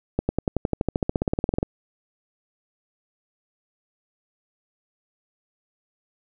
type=accelerating click train; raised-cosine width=2 ms; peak=-8 dBFS; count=22; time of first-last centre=0.19-1.629 s; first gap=100 ms; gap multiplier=0.96; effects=none